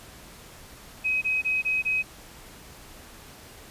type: tone bursts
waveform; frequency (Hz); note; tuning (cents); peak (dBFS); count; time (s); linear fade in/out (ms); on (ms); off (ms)
sine; 2533; D#7; +30; -22; 5; 1.04-2.028; 20; 180; 22
effects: pink hiss -47 dBFS RMS until 3.7 s + resampled to 32000 Hz